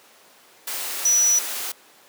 sine tone in noise, 5900 Hz, F#8, 6 cents flat, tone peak -15 dBFS, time 1.05-1.39 s, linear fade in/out 5 ms, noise white, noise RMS -29 dBFS, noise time 0.67-1.72 s, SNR +11 dB, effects pink hiss -51 dBFS RMS until 2.08 s + high-pass 400 Hz 12 dB/octave

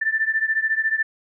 sine beating tone pair, 1767 / 1781 Hz, A6 / A6, +7 / +21 cents, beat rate 14 Hz, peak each -21 / -23 dBFS, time 0.01-1.03 s, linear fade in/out 10 ms, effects none

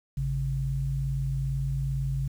sine tone pair together, 54.17 / 136.5 Hz, A1 / C#3, -26 / -26 cents, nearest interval octave + major third, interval 1600 cents, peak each -31 / -27 dBFS, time 0.17-2.28 s, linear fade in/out 5 ms, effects 9-bit

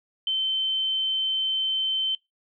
sine tone, 3087 Hz, G7, 27 cents flat, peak -22 dBFS, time 0.27-2.15 s, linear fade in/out 2 ms, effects noise-tail reverb RT60 0.2 s tail -25 dB re dry

